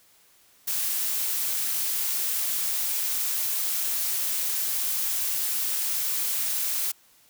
blue noise, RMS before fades -27 dBFS, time 0.67-6.92 s, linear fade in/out 10 ms, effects white hiss -59 dBFS RMS until 7.29 s

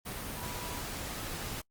sine tone in noise, 977 Hz, B5, 19 cents flat, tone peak -46 dBFS, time 0.36-0.81 s, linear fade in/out 20 ms, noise pink, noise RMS -39 dBFS, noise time 0.05-1.62 s, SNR -10 dB, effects noise-tail reverb RT60 0.1 s tail -26 dB re dry + Opus 32 kbps

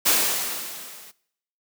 white noise with level ramp, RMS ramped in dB -17 to -46 dBFS, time 0.05-1.12 s, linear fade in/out 20 ms, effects noise-tail reverb RT60 0.7 s tail -21 dB re dry + high-pass 200 Hz 12 dB/octave

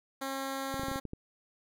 10% pulse tone, 270 Hz, C#4, 45 cents flat, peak -26 dBFS, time 0.21-1 s, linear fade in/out 10 ms
clicks, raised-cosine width 3 ms, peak -26 dBFS, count 8, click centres 0.742 / 0.796 / 0.834 / 0.884 / 0.915 / 0.959 / 1.053 / 1.134 s
effects none

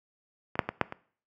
clicks, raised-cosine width 0.5 ms, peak -20 / -6 / -14 / -7 / -21 dBFS, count 5, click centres 0.555 / 0.592 / 0.69 / 0.813 / 0.924 s, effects noise-tail reverb RT60 0.5 s tail -20 dB re dry + high-pass 100 Hz 12 dB/octave

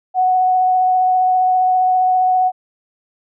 sine tone with vibrato, 740 Hz, F#5, in tune, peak -11 dBFS, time 0.14-2.52 s, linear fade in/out 50 ms, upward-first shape triangle, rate 15 Hz, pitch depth 13 cents each way, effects none

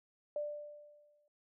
sine tone with exponential decay, 591 Hz, D5, 11 cents sharp, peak -33 dBFS, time 0.36-1.28 s, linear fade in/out 2 ms, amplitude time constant 200 ms, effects none

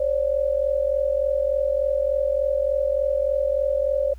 sine tone pair together, 536.6 / 580 Hz, C5 / D5, +44 / -22 cents, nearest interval minor second, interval 134 cents, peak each -22 dBFS, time 0-4.14 s, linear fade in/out 5 ms, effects added 60 Hz sine -37 dBFS peak until 4.18 s + pink hiss -60 dBFS RMS until 4.18 s

